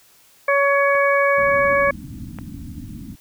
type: harmonic tone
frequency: 561 Hz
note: C#5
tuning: 21 cents sharp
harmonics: 1 / 2 / 3 / 4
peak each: -17 / -20 / -21 / -22 dBFS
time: 0.48-1.91 s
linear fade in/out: 5 ms
type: clicks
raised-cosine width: 0.5 ms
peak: -20 dBFS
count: 2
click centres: 0.952 / 2.387 s
type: low-pass noise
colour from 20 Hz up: white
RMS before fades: -34 dBFS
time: 1.37-3.16 s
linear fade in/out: 20 ms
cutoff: 300 Hz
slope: 96 dB/octave
effects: white hiss -53 dBFS RMS until 3.2 s